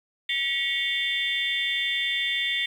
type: tone cluster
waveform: sine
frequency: 1928 / 2217 / 2799 / 3158 / 3529 Hz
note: B6 / C#7 / F7 / G7 / A7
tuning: -42 / 0 / +3 / +12 / +4 cents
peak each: -30 / -28 / -35 / -33 / -27 dBFS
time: 0.29-2.66 s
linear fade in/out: 5 ms
effects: tanh soft clip ceiling -15 dBFS + 9-bit